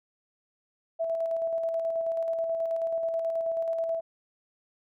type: tone with tremolo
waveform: sine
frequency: 659.3 Hz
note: E5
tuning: in tune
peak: -25 dBFS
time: 0.99-4.01 s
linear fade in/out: 20 ms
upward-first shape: square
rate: 9.3 Hz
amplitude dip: 30%
effects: none